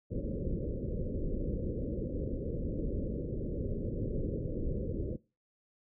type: low-pass noise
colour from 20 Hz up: pink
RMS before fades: -35 dBFS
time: 0.1-5.17 s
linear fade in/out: 20 ms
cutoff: 560 Hz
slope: 96 dB/octave
effects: noise-tail reverb RT60 0.3 s tail -21 dB re dry